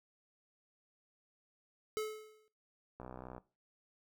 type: tone with exponential decay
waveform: square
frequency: 431.5 Hz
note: A4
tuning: 34 cents flat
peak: -33 dBFS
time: 1.97-2.48 s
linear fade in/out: 0 ms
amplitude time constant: 110 ms
type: click train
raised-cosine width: 1 ms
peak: -33 dBFS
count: 25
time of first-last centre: 3-3.38 s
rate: 63.1 Hz
effects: noise-tail reverb RT60 0.3 s tail -18 dB re dry